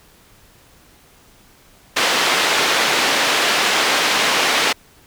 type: band-pass noise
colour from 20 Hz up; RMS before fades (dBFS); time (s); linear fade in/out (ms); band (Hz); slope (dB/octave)
white; -17; 1.96-4.73; 10; 290 to 3500; 12
effects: pink hiss -50 dBFS RMS until 5.06 s